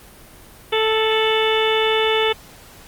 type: harmonic tone with a mistuned harmonic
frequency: 440 Hz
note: A4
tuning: in tune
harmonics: 1 / 2 / 3 / 4 / 5 / 6 / 7 / 8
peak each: -18 / -24 / -27 / -28 / -26 / -29 / -25 / -25 dBFS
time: 0.72-2.33 s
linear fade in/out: 10 ms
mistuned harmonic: 7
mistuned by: -57 cents
effects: pink hiss -44 dBFS RMS until 2.87 s + Opus 32 kbps